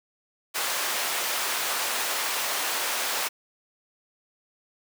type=high-pass noise; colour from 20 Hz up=pink; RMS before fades=-28 dBFS; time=0.54-3.29 s; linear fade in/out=20 ms; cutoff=780 Hz; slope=12 dB/octave; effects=none